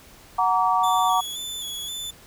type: chord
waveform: sine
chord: Gb augmented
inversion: none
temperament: equal with one note detuned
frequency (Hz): 740 / 932.3 / 1149.8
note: Gb5 / Bb5 / D6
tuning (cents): 0 / 0 / -37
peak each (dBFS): -22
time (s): 0.38-1.21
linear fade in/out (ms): 10
type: tone with vibrato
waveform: sawtooth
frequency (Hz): 3442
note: A7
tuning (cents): -39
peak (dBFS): -27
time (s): 0.83-2.11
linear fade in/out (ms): 10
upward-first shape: square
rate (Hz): 1.9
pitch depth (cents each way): 36
effects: pink hiss -49 dBFS RMS until 2.26 s